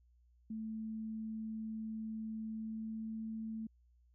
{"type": "tone with pitch glide", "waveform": "sine", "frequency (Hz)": [220, 221.4], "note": ["A3", "A3"], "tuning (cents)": [0, 11], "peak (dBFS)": -39, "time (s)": [0.5, 3.67], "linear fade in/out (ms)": 5, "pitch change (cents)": 11, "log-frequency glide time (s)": [2.46, 3.22], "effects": ["added 60 Hz sine -65 dBFS peak until 4.14 s"]}